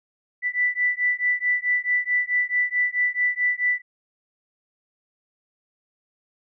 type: beating tone pair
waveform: sine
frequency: 1975.5 / 1980.1 Hz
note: B6 / B6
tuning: 0 / +4 cents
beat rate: 4.6 Hz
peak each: -23 dBFS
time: 0.42-3.82 s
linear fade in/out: 50 ms
effects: none